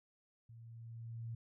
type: tone with level ramp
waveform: sine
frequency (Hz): 115.1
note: A#2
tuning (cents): -22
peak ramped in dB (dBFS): -53 to -40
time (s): 0.49-1.35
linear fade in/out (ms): 5
effects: none